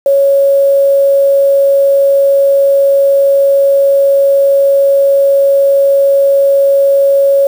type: tone with quantisation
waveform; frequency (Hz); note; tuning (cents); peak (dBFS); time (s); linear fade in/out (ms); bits
sine; 554.4; C#5; 0; -5; 0.06-7.47; 2; 5
effects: none